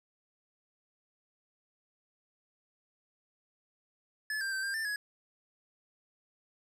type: tone with pitch steps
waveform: square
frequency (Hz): 1723 / 1585 / 1552 / 1595 / 1782 / 1677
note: A6 / G6 / G6 / G6 / A6 / G#6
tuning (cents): -37 / +19 / -18 / +30 / +22 / +16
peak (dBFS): -33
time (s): 4.3-4.96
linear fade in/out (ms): 2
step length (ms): 110
effects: low-pass 12000 Hz 12 dB/octave